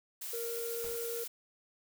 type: noise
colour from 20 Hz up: blue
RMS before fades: -41 dBFS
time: 0.21-1.28 s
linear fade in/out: 10 ms
type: tone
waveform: triangle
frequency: 466.2 Hz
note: A#4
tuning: in tune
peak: -35 dBFS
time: 0.33-1.24 s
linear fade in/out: 5 ms
type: noise with exponential decay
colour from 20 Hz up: pink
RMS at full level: -45 dBFS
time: 0.84-1.12 s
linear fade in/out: 0 ms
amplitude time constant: 60 ms
effects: none